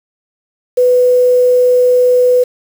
sine tone with quantisation, 497.5 Hz, B4, 13 cents sharp, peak -6 dBFS, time 0.77-2.44 s, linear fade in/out 10 ms, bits 5, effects none

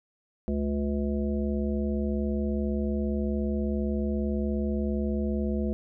harmonic tone with a mistuned harmonic, 71.3 Hz, C#2, 49 cents sharp, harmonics 1 / 3 / 5 / 7 / 9, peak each -30 / -28 / -34 / -37 / -40 dBFS, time 0.48-5.73 s, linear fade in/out 0 ms, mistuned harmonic 1, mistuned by -44 cents, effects none

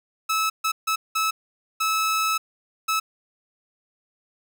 sawtooth tone bursts at uneven times, 1300 Hz, E6, 24 cents flat, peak -17 dBFS, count 6, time 0.29-0.5 / 0.64-0.72 / 0.87-0.96 / 1.15-1.31 / 1.8-2.38 / 2.88-3 s, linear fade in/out 10 ms, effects none

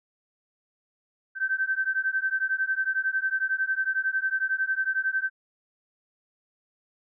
sine beating tone pair, 1543 / 1554 Hz, G6 / G6, -28 / -16 cents, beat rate 11 Hz, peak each -27 dBFS, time 1.35-5.3 s, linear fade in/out 50 ms, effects none

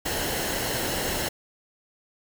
pink noise with comb filter, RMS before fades -28 dBFS, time 0.05-1.29 s, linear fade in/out 10 ms, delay 0.84 ms, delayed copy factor -0.5, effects none

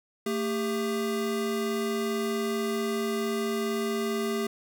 square tone pair together, 224.5 / 400 Hz, A3 / G4, +35 / +35 cents, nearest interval minor seventh, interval 1000 cents, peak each -31 / -30 dBFS, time 0.26-4.47 s, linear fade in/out 5 ms, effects none

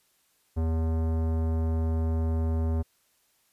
sine tone with tanh clipping, 80.9 Hz, E2, 32 cents flat, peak -26 dBFS, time 0.56-2.83 s, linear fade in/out 20 ms, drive 18 dB, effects white hiss -68 dBFS RMS until 3.52 s + resampled to 32000 Hz

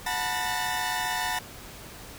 sawtooth tone cluster, 733 / 879 / 980 / 1805 Hz, F#5 / A5 / B5 / A6, -16 / -2 / -14 / +44 cents, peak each -29 dBFS, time 0.06-1.39 s, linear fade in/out 5 ms, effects pink hiss -44 dBFS RMS until 2.18 s

